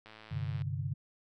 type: click train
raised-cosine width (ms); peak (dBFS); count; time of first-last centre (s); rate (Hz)
0.3; -35; 62; 0.06-0.62; 109
type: chord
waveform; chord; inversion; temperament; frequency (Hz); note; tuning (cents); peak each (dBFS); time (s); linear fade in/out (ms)
sine; G suspended fourth; none; just; 98 / 130.67 / 147; G2 / C3 / D3; 0 / -2 / +2; -37; 0.31-0.94; 10
effects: none